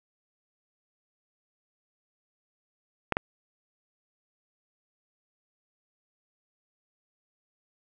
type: clicks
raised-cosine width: 0.5 ms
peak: -9 dBFS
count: 2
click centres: 3.123 / 3.169 s
effects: none